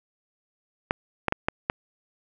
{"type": "clicks", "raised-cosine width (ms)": 0.5, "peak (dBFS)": -7, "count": 5, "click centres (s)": [0.909, 1.283, 1.324, 1.485, 1.699], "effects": []}